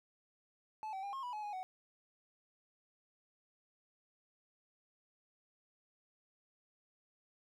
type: tone with pitch steps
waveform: triangle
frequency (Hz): 866 / 768 / 802 / 1075 / 981 / 849 / 829 / 747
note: A5 / G5 / G5 / C6 / B5 / G#5 / G#5 / F#5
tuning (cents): -28 / -36 / +39 / +47 / -12 / +38 / -3 / +16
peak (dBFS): -38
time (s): 0.83-1.63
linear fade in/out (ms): 0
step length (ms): 100
effects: none